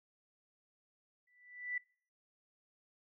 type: tone with exponential growth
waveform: sine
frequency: 1975.5 Hz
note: B6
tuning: in tune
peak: -33 dBFS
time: 1.27-1.78 s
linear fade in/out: 5 ms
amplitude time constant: 110 ms
effects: noise-tail reverb RT60 0.5 s tail -24 dB re dry